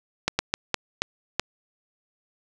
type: slowing click train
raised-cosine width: 0.2 ms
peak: -4 dBFS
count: 6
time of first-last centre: 0.28-1.396 s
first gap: 110 ms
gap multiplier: 1.36
effects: none